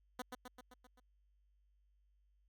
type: tone with echo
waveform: 10% pulse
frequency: 250.6 Hz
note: B3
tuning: 25 cents sharp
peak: -32 dBFS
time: 0.19-0.22 s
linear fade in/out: 5 ms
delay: 130 ms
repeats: 6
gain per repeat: -4 dB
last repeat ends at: 1 s
effects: added 50 Hz sine -70 dBFS peak until 2.48 s